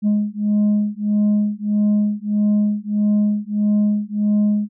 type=beating tone pair; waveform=sine; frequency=207.7 / 209.3 Hz; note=G#3 / G#3; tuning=0 / +14 cents; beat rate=1.6 Hz; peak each=-16 dBFS; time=0.02-4.69 s; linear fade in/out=50 ms; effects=tanh soft clip ceiling -12 dBFS